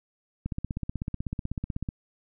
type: click train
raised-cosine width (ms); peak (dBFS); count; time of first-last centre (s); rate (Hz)
5; -18; 24; 0.46-1.889; 16.1
effects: none